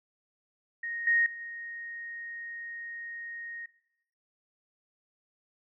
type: tone with level steps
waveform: sine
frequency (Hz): 1864.7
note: A#6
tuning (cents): 0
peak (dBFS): -33 / -22 / -38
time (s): 0.83-3.66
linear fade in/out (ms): 5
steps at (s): 1.07 / 1.26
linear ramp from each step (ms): 2
effects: noise-tail reverb RT60 0.8 s tail -17 dB re dry